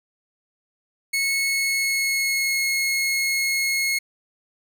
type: tone with pitch glide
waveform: sawtooth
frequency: 2194 to 2168 Hz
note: C#7 to C#7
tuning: -18 to -39 cents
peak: -17 dBFS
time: 1.13-3.99 s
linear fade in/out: 10 ms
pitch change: -21 cents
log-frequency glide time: 1.38-2.63 s
effects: none